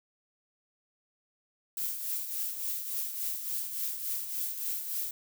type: noise with tremolo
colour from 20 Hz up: violet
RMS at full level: -32 dBFS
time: 1.77-5.11 s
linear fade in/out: 2 ms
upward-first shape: triangle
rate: 3.5 Hz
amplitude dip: 60%
effects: none